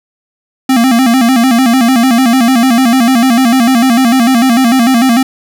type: tone with vibrato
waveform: square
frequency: 246.9 Hz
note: B3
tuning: in tune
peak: -6 dBFS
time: 0.69-5.23 s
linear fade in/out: 5 ms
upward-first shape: square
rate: 6.7 Hz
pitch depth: 110 cents each way
effects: none